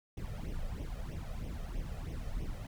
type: noise with flanger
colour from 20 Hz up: brown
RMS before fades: -39 dBFS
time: 0.17-2.67 s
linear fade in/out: 5 ms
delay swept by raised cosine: 0.33 to 1.63 ms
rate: 3.1 Hz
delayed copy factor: +0.75
effects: none